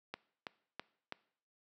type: click train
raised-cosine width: 0.3 ms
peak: -24 dBFS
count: 4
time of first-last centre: 0.14-1.124 s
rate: 3.05 Hz
effects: noise-tail reverb RT60 0.6 s tail -21 dB re dry + high-pass 200 Hz 12 dB/octave